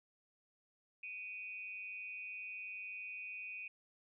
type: tone with amplitude modulation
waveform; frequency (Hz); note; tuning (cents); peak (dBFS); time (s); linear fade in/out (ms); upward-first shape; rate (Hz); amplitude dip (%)
sine; 2489; D#7; 0; -40; 1.03-3.68; 5; sine; 199; 75
effects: none